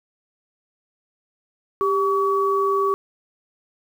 sine tone pair together, 395.1 / 1135.1 Hz, G4 / C#6, +14 / +41 cents, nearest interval octave + tritone, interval 1827 cents, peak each -20 dBFS, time 1.81-2.94 s, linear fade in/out 0 ms, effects 8-bit

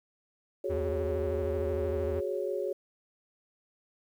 sine chord, F# suspended second, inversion none, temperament equal, 370 / 415.3 / 554.4 Hz, F#4 / G#4 / C#5, 0 / 0 / 0 cents, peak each -34 dBFS, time 0.64-2.73 s, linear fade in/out 5 ms
square tone with vibrato, 82 Hz, E2, 9 cents flat, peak -34 dBFS, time 0.69-2.21 s, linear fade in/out 20 ms, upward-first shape sine, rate 13 Hz, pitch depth 140 cents each way
effects low-pass 2000 Hz 12 dB/octave + 10-bit

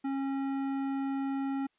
sine tone with tanh clipping, 272.6 Hz, C#4, 29 cents flat, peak -32 dBFS, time 0.04-1.67 s, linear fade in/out 10 ms, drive 14 dB, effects white hiss -74 dBFS RMS until 1.78 s + resampled to 8000 Hz

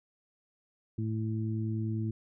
harmonic tone, 110 Hz, A2, in tune, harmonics 1 / 2 / 3, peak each -31 / -36 / -39 dBFS, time 0.98-2.11 s, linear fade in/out 5 ms, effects none

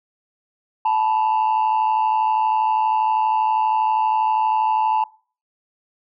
sine tone pair together, 873 / 985.5 Hz, A5 / B5, -14 / -4 cents, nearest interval major second, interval 210 cents, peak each -15 / -20 dBFS, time 0.85-5.04 s, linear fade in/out 5 ms, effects noise-tail reverb RT60 0.4 s tail -21 dB re dry + tanh soft clip ceiling -13 dBFS

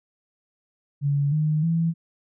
sine tone with pitch steps, 142.4 / 153.5 / 165.48 Hz, C#3 / D#3 / E3, +47 / -23 / +7 cents, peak -19 dBFS, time 1.01-1.94 s, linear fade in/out 50 ms, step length 310 ms, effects none

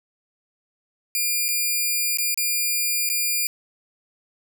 5% pulse tone with dropouts, 2400 Hz, D7, 37 cents sharp, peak -11 dBFS, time 1.15-3.47 s, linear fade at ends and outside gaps 1 ms, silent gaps 1.483-1.487 / 2.172-2.185 / 2.344-2.375 / 3.091-3.099 s, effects none

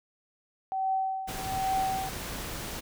sine tone with tremolo, 765 Hz, G5, 42 cents flat, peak -24 dBFS, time 0.72-2.09 s, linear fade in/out 0 ms, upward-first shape triangle, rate 1.2 Hz, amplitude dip 90%
pink noise, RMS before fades -37 dBFS, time 1.27-2.81 s, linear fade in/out 20 ms
effects none

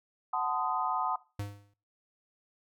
sine chord, F# diminished seventh, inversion none, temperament equal with one note detuned, 740 / 880 / 1025.6 / 1244.5 Hz, F#5 / A5 / C6 / Eb6, 0 / 0 / -35 / 0 cents, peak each -34 dBFS, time 0.33-1.16 s, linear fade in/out 5 ms
square tone with exponential decay, 101.6 Hz, G#2, 38 cents flat, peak -32 dBFS, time 1.39-1.74 s, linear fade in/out 5 ms, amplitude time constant 76 ms
effects noise-tail reverb RT60 0.3 s tail -19 dB re dry

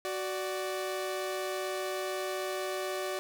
sawtooth tone pair together, 372.7 / 587 Hz, F#4 / D5, +13 / -1 cents, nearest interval minor sixth, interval 786 cents, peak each -31 / -32 dBFS, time 0.05-3.19 s, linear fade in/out 0 ms, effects 10-bit

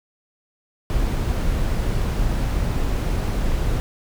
brown noise, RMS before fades -21 dBFS, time 0.9-3.8 s, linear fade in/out 0 ms, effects none

